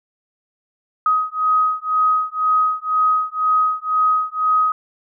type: beating tone pair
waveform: sine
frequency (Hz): 1258 / 1260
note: D#6 / D#6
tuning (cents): +19 / +21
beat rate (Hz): 2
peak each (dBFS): -18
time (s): 1.06-4.72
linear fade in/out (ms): 2
effects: none